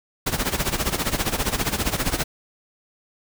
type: noise with tremolo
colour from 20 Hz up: pink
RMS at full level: -21 dBFS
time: 0.26-2.24 s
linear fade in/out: 10 ms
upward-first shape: sine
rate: 15 Hz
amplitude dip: 80%
effects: none